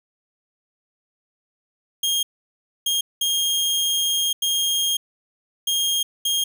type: tone bursts at uneven times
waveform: sawtooth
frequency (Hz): 3235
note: G#7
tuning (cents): -46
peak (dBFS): -16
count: 6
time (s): 2.03-2.23 / 2.86-3.01 / 3.21-4.33 / 4.42-4.97 / 5.67-6.03 / 6.25-6.44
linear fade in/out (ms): 5
effects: none